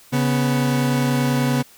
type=tone pair together; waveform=40% pulse; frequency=138.59 / 246.9 Hz; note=C#3 / B3; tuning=0 / 0 cents; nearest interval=minor seventh; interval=1000 cents; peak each=-19 dBFS; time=0.12-1.63 s; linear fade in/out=20 ms; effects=white hiss -49 dBFS RMS until 1.77 s